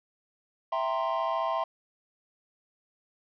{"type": "chord", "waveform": "triangle", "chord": "C dominant seventh", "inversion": "first", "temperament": "equal", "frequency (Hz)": [659.3, 784, 932.3, 1046.5], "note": ["E5", "G5", "Bb5", "C6"], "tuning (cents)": [0, 0, 0, 0], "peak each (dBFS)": [-29, -33, -32, -29], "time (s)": [0.72, 1.64], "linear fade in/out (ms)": 5, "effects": ["resampled to 11025 Hz", "10-bit"]}